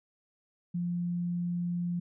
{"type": "tone", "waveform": "sine", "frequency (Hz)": 174.61, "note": "F3", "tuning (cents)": 0, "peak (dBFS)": -29, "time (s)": [0.74, 2], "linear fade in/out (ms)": 10, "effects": []}